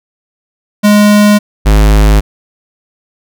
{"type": "tone pair in turn", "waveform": "square", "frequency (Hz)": [207.7, 52.21], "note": ["G#3", "G#1"], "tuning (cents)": [0, 10], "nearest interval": "2 octaves", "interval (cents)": 2390, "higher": "first", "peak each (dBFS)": [-4, -4], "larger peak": "neither", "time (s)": [[0.83, 1.39], [1.65, 2.21]], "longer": "neither", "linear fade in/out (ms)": 20, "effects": []}